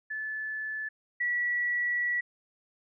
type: tone pair in turn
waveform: sine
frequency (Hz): 1736 / 1941.1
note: A6 / B6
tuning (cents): -24 / -30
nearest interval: major second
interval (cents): 194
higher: second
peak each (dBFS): -32 / -26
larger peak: second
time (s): 0.1-0.89 / 1.2-2.21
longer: second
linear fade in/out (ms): 10
effects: none